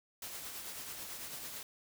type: noise with tremolo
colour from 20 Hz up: white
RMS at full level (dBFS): -43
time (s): 0.22-1.63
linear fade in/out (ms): 2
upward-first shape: triangle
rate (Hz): 9.1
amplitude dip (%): 40
effects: none